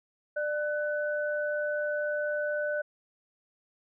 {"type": "tone pair together", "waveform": "sine", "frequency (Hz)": [594.9, 1499], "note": ["D5", "F#6"], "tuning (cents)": [22, 22], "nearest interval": "octave + major third", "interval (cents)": 1600, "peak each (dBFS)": [-29, -33], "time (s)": [0.36, 2.82], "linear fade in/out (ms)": 10, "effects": []}